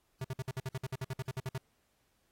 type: tone bursts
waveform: square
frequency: 130.81 Hz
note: C3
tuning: in tune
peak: -35 dBFS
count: 16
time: 0.21-1.58 s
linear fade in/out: 5 ms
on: 35 ms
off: 54 ms
effects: pink hiss -75 dBFS RMS until 2.31 s + AAC 48 kbps